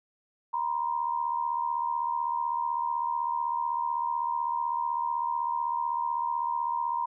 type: tone pair together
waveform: sine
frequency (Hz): 947 / 1022.9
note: A#5 / C6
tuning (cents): +27 / -39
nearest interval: minor second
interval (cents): 134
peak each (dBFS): -28 / -32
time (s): 0.53-7.06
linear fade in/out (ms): 10
effects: none